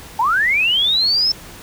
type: linear sweep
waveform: sine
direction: up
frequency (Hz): 840 to 5340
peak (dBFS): -13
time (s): 0.19-1.32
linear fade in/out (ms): 5
effects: pink hiss -38 dBFS RMS until 1.62 s